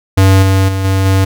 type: tone with level steps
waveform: square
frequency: 96 Hz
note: G2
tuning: 36 cents flat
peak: -5 / -8 / -14 / -10 / -8 dBFS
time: 0.17-1.25 s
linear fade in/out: 10 ms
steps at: 0.42 / 0.68 / 0.84 / 1.05 s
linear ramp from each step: 10 ms
effects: none